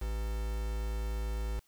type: tone with quantisation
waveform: triangle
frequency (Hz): 54.6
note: A1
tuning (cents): -13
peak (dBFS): -30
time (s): 0.01-1.6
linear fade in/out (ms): 10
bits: 7
effects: white hiss -70 dBFS RMS until 1.67 s